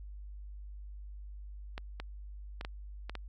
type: clicks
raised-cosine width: 0.3 ms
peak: -24 dBFS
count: 6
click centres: 1.779 / 2 / 2.611 / 2.649 / 3.096 / 3.153 s
effects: added 50 Hz sine -43 dBFS peak until 3.28 s